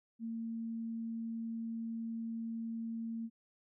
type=tone; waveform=sine; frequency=227.7 Hz; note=A#3; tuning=40 cents flat; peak=-37 dBFS; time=0.19-3.3 s; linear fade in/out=50 ms; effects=none